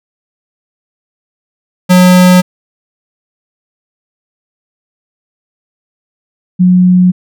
square / sine tone pair in turn, 181.5 / 181.5 Hz, F#3 / F#3, -33 / -33 cents, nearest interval unison, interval 0 cents, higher neither, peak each -3 dBFS, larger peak neither, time 1.89-2.42 / 6.59-7.12 s, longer neither, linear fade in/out 20 ms, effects none

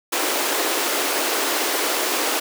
pink high-pass noise, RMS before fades -22 dBFS, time 0.12-2.4 s, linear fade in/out 10 ms, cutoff 290 Hz, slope 48 dB/octave, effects none

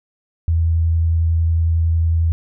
sine tone with vibrato, 82.4 Hz, E2, in tune, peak -13 dBFS, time 0.48-2.32 s, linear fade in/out 0 ms, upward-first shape sine, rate 11 Hz, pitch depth 11 cents each way, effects none

